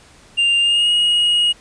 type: tone with pitch glide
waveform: triangle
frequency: 2794 to 2883 Hz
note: F7 to F#7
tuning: 0 to -46 cents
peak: -11 dBFS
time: 0.37-1.53 s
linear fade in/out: 20 ms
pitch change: +54 cents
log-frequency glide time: 0.6-0.91 s
effects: pink hiss -47 dBFS RMS until 1.6 s + resampled to 22050 Hz